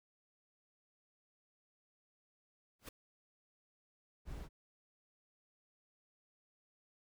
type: noise with exponential growth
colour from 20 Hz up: pink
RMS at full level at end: -43 dBFS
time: 2.79-2.89 s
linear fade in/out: 5 ms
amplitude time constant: 20 ms
type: noise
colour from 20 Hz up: brown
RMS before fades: -45 dBFS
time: 4.25-4.49 s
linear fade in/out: 50 ms
effects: none